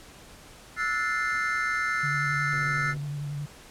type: chord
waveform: triangle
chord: F# half-diminished seventh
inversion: third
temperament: equal with one note detuned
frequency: 1318.5 / 1447 / 1760 / 2093 Hz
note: E6 / F#6 / A6 / C7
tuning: 0 / -39 / 0 / 0 cents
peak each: -29 dBFS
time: 0.76-2.95 s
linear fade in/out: 50 ms
type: tone with vibrato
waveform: sine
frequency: 144.7 Hz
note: D3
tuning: 25 cents flat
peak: -30 dBFS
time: 2.03-3.46 s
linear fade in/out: 10 ms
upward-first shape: triangle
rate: 11 Hz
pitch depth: 38 cents each way
type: click train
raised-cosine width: 2 ms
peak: -34 dBFS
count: 55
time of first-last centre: 2.53-2.969 s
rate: 123 Hz
effects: pink hiss -49 dBFS RMS until 3.7 s + low-pass 11000 Hz 12 dB/octave